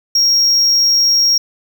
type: tone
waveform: triangle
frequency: 5588 Hz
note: F8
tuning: in tune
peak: -8 dBFS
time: 0.15-1.38 s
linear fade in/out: 5 ms
effects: none